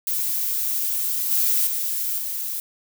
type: noise with level steps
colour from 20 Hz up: violet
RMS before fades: -24 / -20 / -25 / -28 dBFS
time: 0.07-2.6 s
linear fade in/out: 2 ms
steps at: 1.31 / 1.67 / 2.18 s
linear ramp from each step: 5 ms
effects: none